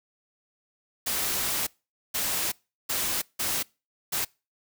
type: noise bursts at uneven times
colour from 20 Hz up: white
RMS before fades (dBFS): -28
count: 5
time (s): 1.06-1.67 / 2.14-2.52 / 2.89-3.22 / 3.39-3.63 / 4.12-4.25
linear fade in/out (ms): 10
effects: noise-tail reverb RT60 0.3 s tail -25 dB re dry